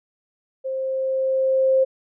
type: tone with level ramp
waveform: sine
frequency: 528 Hz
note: C5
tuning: 16 cents sharp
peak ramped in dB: -24 to -13 dBFS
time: 0.64-1.85 s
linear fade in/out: 20 ms
effects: none